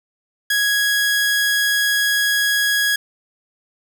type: tone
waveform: sawtooth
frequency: 1661.2 Hz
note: G#6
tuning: in tune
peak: -12 dBFS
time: 0.5-2.96 s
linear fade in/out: 5 ms
effects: none